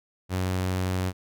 sawtooth tone, 92.5 Hz, F#2, in tune, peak -21 dBFS, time 0.29-1.13 s, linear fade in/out 50 ms, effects none

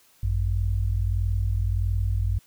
sine tone pair together, 53.15 / 94.7 Hz, G#1 / F#2, +41 / +41 cents, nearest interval minor seventh, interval 1000 cents, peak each -24 dBFS, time 0.23-2.39 s, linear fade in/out 5 ms, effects white hiss -59 dBFS RMS until 2.46 s

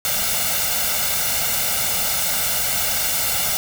white noise with comb filter, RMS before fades -21 dBFS, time 0.05-3.57 s, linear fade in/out 0 ms, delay 1.4 ms, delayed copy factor +0.75, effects none

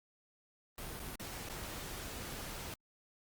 pink noise with dropouts, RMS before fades -44 dBFS, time 0.78-2.74 s, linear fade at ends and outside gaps 1 ms, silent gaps 0.995-1 / 1.156-1.197 / 1.488-1.498 s, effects Opus 32 kbps

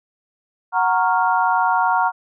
sine chord, Gb major seventh, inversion none, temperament equal with one note detuned, 740 / 932.3 / 1103 / 1396.9 Hz, Gb5 / Bb5 / Db6 / F6, 0 / 0 / -9 / 0 cents, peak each -20 / -18 / -23 / -22 dBFS, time 0.72-2.12 s, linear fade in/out 50 ms, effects none

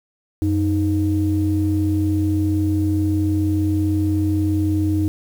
sine tone pair together, 92.5 / 311.1 Hz, F#2 / D#4, 0 / 0 cents, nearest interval octave + major sixth, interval 2100 cents, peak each -18 dBFS, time 0.42-5.08 s, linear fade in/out 0 ms, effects tanh soft clip ceiling -9 dBFS + 7-bit

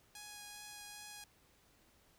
5% pulse tone with vibrato, 830.6 Hz, G#5, in tune, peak -37 dBFS, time 0.15-1.24 s, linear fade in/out 2 ms, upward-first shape triangle, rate 2.5 Hz, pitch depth 11 cents each way, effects pink hiss -69 dBFS RMS until 2.18 s

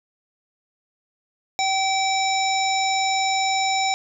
harmonic tone with a mistuned harmonic, 769 Hz, G5, 33 cents flat, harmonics 1 / 3 / 5 / 7 / 9, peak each -21 / -26 / -28 / -29 / -31 dBFS, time 1.59-3.94 s, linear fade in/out 0 ms, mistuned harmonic 9, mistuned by +27 cents, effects none

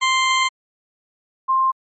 20% pulse / sine tone pair in turn, 1046.5 / 1054.4 Hz, C6 / C6, 0 / +13 cents, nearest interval unison, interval 13 cents, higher second, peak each -10 / -14 dBFS, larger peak first, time 0.01-0.49 / 1.48-1.72 s, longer first, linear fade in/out 20 ms, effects MP3 32 kbps

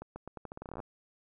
accelerating click train, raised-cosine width 1 ms, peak -28 dBFS, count 17, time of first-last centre 0.02-0.802 s, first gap 140 ms, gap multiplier 0.83, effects none

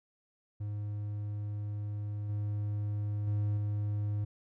triangle tone with level steps, 103.83 Hz, G#2, in tune, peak -32 / -29 / -26 / -28 dBFS, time 0.6-4.25 s, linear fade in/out 10 ms, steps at 2.29 / 3.27 / 3.57 s, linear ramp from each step 5 ms, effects none

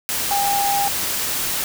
sine tone in noise, 803 Hz, G5, 41 cents sharp, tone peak -18 dBFS, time 0.31-0.88 s, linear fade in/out 0 ms, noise white, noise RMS -23 dBFS, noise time 0.09-1.64 s, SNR +2 dB, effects none

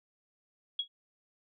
sine tone with exponential decay, 3322 Hz, G#7, in tune, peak -26 dBFS, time 0.79-0.88 s, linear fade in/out 5 ms, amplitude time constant 19 ms, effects none

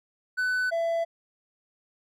triangle tone pair in turn, 1500 / 668.2 Hz, F#6 / E5, +23 / +23 cents, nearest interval octave + major second, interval 1400 cents, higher first, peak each -22 dBFS, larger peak neither, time 0.37-0.71 / 0.71-1.05 s, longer neither, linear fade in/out 20 ms, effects none

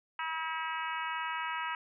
harmonic tone, 321.5 Hz, E4, 43 cents flat, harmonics 3 / 4 / 5 / 6 / 7 / 8 / 9, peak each -37 / -39 / -41 / -43 / -44 / -45 / -46 dBFS, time 0.19-1.75 s, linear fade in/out 2 ms, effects none

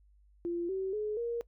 sine tone with pitch steps, 344.2 / 381.9 / 423.8 / 470.2 Hz, F4 / G4 / G#4 / A#4, -25 / -45 / +35 / +15 cents, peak -31 dBFS, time 0.45-1.41 s, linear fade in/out 0 ms, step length 240 ms, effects noise-tail reverb RT60 0.1 s tail -21 dB re dry + added 50 Hz sine -60 dBFS peak until 1.47 s

